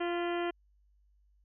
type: harmonic tone with a mistuned harmonic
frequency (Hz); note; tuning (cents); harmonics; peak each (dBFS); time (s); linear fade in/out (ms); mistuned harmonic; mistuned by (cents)
347; F4; -11; 1 / 2 / 3 / 4 / 5 / 6 / 7 / 8 / 9; -32 / -37 / -43 / -43 / -45 / -47 / -48 / -49 / -48; 0-0.51; 10; 6; -60
effects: added 50 Hz sine -64 dBFS peak until 1.44 s